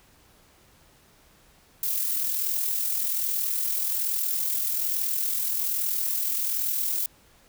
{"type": "noise with amplitude modulation", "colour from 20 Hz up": "violet", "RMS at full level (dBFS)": -25, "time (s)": [1.83, 7.06], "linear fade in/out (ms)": 2, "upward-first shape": "sine", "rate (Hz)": 41.2, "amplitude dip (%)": 40, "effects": ["pink hiss -58 dBFS RMS until 7.48 s"]}